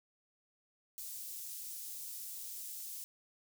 white high-pass noise, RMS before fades -45 dBFS, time 0.98-3.04 s, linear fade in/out 0 ms, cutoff 6200 Hz, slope 12 dB/octave, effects none

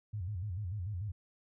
sine tone with vibrato, 96.4 Hz, G2, 28 cents flat, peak -35 dBFS, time 0.13-1.12 s, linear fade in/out 10 ms, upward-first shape square, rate 6.8 Hz, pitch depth 160 cents each way, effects none

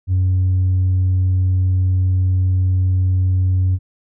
triangle tone with tanh clipping, 92.5 Hz, F#2, in tune, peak -13 dBFS, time 0.07-3.79 s, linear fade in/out 50 ms, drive 6 dB, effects none

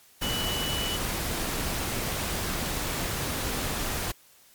sine tone in noise, 2960 Hz, F#7, in tune, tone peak -31 dBFS, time 0.22-0.97 s, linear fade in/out 10 ms, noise pink, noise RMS -30 dBFS, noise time 0.21-4.12 s, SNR -4 dB, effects white hiss -57 dBFS RMS until 4.54 s + MP3 96 kbps

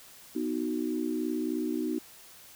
sine chord, B major, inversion none, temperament equal with one note detuned, 247.9 / 311.1 / 370 Hz, B3 / D#4 / F#4, +7 / 0 / 0 cents, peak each -33 / -31 / -35 dBFS, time 0.35-1.99 s, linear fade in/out 10 ms, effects white hiss -52 dBFS RMS until 2.55 s

